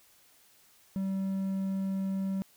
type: tone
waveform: triangle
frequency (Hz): 192.7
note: G3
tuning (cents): -29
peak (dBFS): -27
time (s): 0.96-2.42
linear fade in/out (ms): 0
effects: white hiss -62 dBFS RMS until 2.56 s